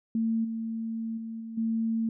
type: tone with level steps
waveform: sine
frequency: 225.5 Hz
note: A3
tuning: 43 cents sharp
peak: -24 / -30 / -34 / -36 / -25 dBFS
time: 0.15-2.09 s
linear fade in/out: 2 ms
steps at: 0.44 / 1.17 / 1.4 / 1.57 s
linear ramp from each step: 10 ms
effects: none